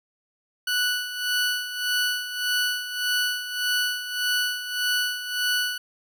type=tone with tremolo; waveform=20% pulse; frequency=1480 Hz; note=F#6; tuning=in tune; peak=-16 dBFS; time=0.67-5.78 s; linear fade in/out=5 ms; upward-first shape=sine; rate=1.7 Hz; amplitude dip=70%; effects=none